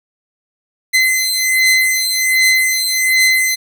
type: beating tone pair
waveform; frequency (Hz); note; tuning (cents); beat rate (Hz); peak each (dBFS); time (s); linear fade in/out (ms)
sawtooth; 2048 / 2049.3; C7 / C7; -38 / -37; 1.3; -11; 0.93-3.56; 20
effects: none